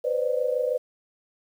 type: tone cluster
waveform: sine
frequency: 499.5 / 526 / 598 Hz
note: B4 / C5 / D5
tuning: +20 / +9 / +31 cents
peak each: -25 / -28 / -28 dBFS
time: 0.04-0.78 s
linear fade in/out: 10 ms
effects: 9-bit